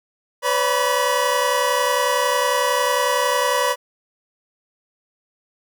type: tone cluster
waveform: 25% pulse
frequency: 502 / 571 / 973 Hz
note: B4 / D5 / B5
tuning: +28 / -49 / -26 cents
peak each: -18 dBFS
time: 0.42-3.76 s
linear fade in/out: 50 ms
effects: none